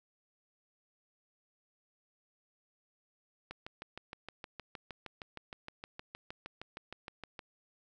click train, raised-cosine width 0.3 ms, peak -27 dBFS, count 26, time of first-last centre 3.51-7.392 s, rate 6.44 Hz, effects none

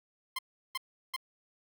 15% pulse tone bursts, 1046.5 Hz, C6, in tune, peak -26 dBFS, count 3, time 0.36-1.164 s, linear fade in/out 5 ms, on 28 ms, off 360 ms, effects none

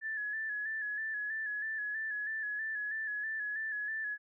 sine tone with vibrato, 1727 Hz, A6, 33 cents flat, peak -34 dBFS, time 0.01-4.18 s, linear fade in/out 50 ms, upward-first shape square, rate 3.1 Hz, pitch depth 39 cents each way, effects none

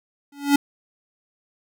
square tone with exponential growth, 283.9 Hz, C#4, 41 cents sharp, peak -11 dBFS, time 0.32-0.56 s, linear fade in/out 5 ms, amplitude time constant 52 ms, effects none

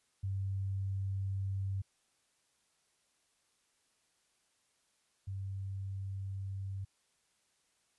sine tone pair in turn, 97.1 / 97.1 Hz, G2 / G2, -16 / -16 cents, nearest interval unison, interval 0 cents, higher neither, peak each -33 / -37 dBFS, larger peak first, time 0.23-1.82 / 5.27-6.85 s, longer first, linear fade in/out 10 ms, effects white hiss -75 dBFS RMS until 7.98 s + resampled to 24000 Hz

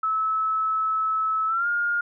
sine tone with pitch glide, 1300 to 1417.7 Hz, E6 to F6, -24 to +26 cents, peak -21 dBFS, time 0.03-2.01 s, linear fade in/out 5 ms, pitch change +150 cents, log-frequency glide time 1.47-1.67 s, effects none

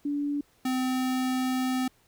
sine / square tone pair in turn, 288.5 / 257 Hz, D4 / C4, -31 / -31 cents, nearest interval major second, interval 200 cents, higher first, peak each -26 dBFS, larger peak neither, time 0.05-0.41 / 0.65-1.88 s, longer second, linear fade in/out 5 ms, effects pink hiss -64 dBFS RMS until 2.07 s

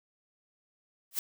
blue noise with exponential growth, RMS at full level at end -25 dBFS, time 1.11-1.19 s, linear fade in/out 2 ms, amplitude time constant 16 ms, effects none

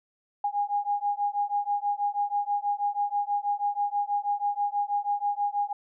sine beating tone pair, 815 / 821.2 Hz, G#5 / G#5, -33 / -20 cents, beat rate 6.2 Hz, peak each -28 dBFS, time 0.44-5.73 s, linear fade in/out 5 ms, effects none

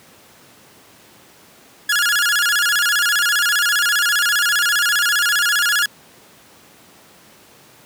sawtooth tone with vibrato, 1542 Hz, G6, 29 cents flat, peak -11 dBFS, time 1.89-5.86 s, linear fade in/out 5 ms, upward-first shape square, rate 15 Hz, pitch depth 150 cents each way, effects pink hiss -47 dBFS RMS until 7.85 s + high-pass 150 Hz 12 dB/octave

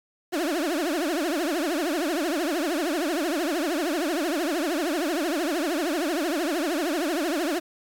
30% pulse tone with vibrato, 320 Hz, D#4, 49 cents sharp, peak -21 dBFS, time 0.32-7.6 s, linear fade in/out 20 ms, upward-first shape triangle, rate 13 Hz, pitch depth 280 cents each way, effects 8-bit

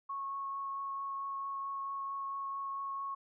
sine tone with vibrato, 1099 Hz, C#6, 15 cents flat, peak -36 dBFS, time 0.09-3.15 s, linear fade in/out 10 ms, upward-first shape triangle, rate 4.5 Hz, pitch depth 9 cents each way, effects none

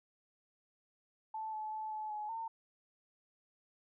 sine tone with pitch steps, 876 / 862 / 868 / 861 / 845 / 905 Hz, A5 / A5 / A5 / A5 / G#5 / A5, -8 / -36 / -24 / -38 / +30 / +48 cents, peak -38 dBFS, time 1.34-2.48 s, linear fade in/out 5 ms, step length 190 ms, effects none

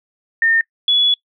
sine tone pair in turn, 1820 / 3400 Hz, A#6 / G#7, -42 / +40 cents, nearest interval major seventh, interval 1082 cents, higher second, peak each -11 dBFS, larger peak neither, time 0.42-0.61 / 0.88-1.14 s, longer second, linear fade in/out 2 ms, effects noise-tail reverb RT60 0.1 s tail -25 dB re dry

